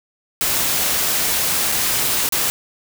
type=noise with dropouts; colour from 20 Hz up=white; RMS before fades=-19 dBFS; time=0.41-2.5 s; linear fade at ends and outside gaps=0 ms; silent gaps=1.718-1.722 / 2.289-2.323 s; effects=none